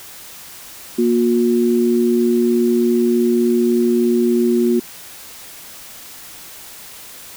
sine tone pair together, 236.3 / 359.6 Hz, A#3 / F#4, +24 / -49 cents, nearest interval perfect fifth, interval 727 cents, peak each -15 dBFS, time 0.98-4.8 s, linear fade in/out 10 ms, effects white hiss -37 dBFS RMS until 7.36 s

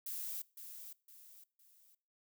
violet noise with echo, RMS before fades -42 dBFS, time 0.06-0.42 s, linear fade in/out 5 ms, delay 510 ms, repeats 3, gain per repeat -8 dB, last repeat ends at 1.95 s, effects noise-tail reverb RT60 0.4 s tail -22 dB re dry

